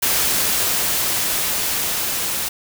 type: noise with level ramp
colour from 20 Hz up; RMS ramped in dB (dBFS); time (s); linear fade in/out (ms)
white; -18 to -23; 0.02-2.49; 10
effects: none